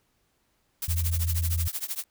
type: noise with tremolo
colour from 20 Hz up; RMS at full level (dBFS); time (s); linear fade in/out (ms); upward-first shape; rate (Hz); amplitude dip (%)
blue; -29; 0.82-2.04; 2; triangle; 13; 100
type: tone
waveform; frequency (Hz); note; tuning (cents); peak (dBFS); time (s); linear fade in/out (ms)
sine; 83.6; E2; +25; -24; 0.88-1.68; 5
effects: pink hiss -71 dBFS RMS until 2.1 s